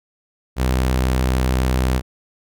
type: tone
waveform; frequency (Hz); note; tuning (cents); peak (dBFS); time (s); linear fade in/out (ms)
sawtooth; 63.8; C2; -43; -12; 0.56-2.02; 50
effects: none